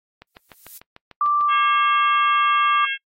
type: click train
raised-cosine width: 0.3 ms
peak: -25 dBFS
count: 9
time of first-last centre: 0.22-1.41 s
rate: 6.72 Hz
type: noise with exponential growth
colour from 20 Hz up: violet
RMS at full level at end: -35 dBFS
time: 0.27-0.78 s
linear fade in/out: 2 ms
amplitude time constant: 110 ms
type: tone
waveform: sine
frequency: 1175 Hz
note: D6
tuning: 1 cent sharp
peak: -16 dBFS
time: 1.21-2.85 s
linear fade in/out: 2 ms
type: harmonic tone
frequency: 541 Hz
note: C#5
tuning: 42 cents flat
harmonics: 3 / 4 / 5 / 6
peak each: -26 / -27 / -28 / -29 dBFS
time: 1.48-2.98 s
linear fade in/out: 50 ms
effects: noise-tail reverb RT60 0.1 s tail -25 dB re dry + AAC 48 kbps